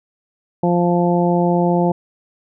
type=harmonic tone; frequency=174.61 Hz; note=F3; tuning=in tune; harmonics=1 / 2 / 3 / 4 / 5; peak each=-16 / -19 / -21 / -22 / -23 dBFS; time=0.63-1.92 s; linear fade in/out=5 ms; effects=none